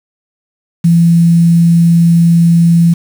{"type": "tone with quantisation", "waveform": "sine", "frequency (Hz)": 168.8, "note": "E3", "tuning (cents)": 41, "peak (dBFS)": -4, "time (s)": [0.84, 2.94], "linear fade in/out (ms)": 10, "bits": 5, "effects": []}